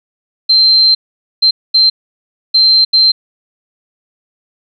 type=tone bursts at uneven times; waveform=sine; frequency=4129 Hz; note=C8; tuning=24 cents flat; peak=-5 dBFS; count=5; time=0.49-0.95 / 1.42-1.51 / 1.74-1.9 / 2.54-2.85 / 2.93-3.12 s; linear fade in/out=10 ms; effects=none